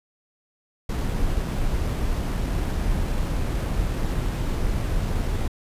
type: noise with sample-and-hold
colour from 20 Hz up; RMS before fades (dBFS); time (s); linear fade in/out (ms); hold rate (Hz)
brown; -24; 0.89-5.48; 5; 11025
effects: resampled to 32000 Hz